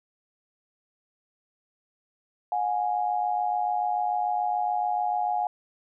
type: tone pair together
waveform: sine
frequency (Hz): 723.7 / 830.6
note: F#5 / G#5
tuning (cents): -39 / 0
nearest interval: major second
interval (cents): 239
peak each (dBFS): -26 / -27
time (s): 2.52-5.47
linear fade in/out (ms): 2
effects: none